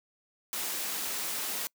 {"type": "noise", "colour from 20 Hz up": "white", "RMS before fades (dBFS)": -34, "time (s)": [0.53, 1.67], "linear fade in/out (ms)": 0, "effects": ["noise-tail reverb RT60 0.1 s tail -26 dB re dry", "high-pass 200 Hz 12 dB/octave"]}